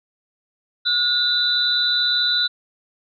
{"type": "tone cluster", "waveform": "sine", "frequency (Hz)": [1442, 3642, 3967], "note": ["F#6", "A#7", "B7"], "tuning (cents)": [-45, -41, 7], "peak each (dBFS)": [-24, -24, -18], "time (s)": [0.85, 2.48], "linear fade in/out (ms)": 20, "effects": []}